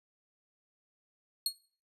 sawtooth tone with exponential decay, 4300 Hz, C8, 47 cents sharp, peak -22 dBFS, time 1.46-1.55 s, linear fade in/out 2 ms, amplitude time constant 19 ms, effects noise-tail reverb RT60 0.4 s tail -17 dB re dry + resampled to 32000 Hz

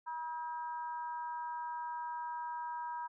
harmonic tone, 320 Hz, D#4, 49 cents sharp, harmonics 3 / 4 / 5, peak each -38 / -50 / -50 dBFS, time 0.06-3.08 s, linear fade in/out 20 ms, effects none

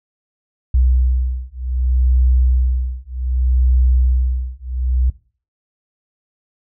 sine beating tone pair, 62.6 / 63.25 Hz, B1 / B1, +24 / +42 cents, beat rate 0.65 Hz, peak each -16 dBFS, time 0.74-5.1 s, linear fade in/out 5 ms, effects noise-tail reverb RT60 0.4 s tail -18 dB re dry

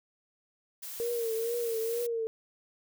blue noise, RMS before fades -41 dBFS, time 0.82-2.07 s, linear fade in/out 10 ms
sine tone with vibrato, 461.6 Hz, A#4, 17 cents flat, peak -29 dBFS, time 1-2.27 s, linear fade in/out 0 ms, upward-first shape triangle, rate 2.2 Hz, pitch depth 69 cents each way
effects none

